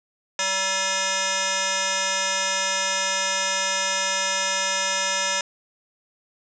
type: tone with frequency modulation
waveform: sine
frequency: 2106 Hz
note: C7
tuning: 11 cents sharp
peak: -21 dBFS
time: 0.39-5.41 s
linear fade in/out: 2 ms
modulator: 766 Hz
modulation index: 6.2
effects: none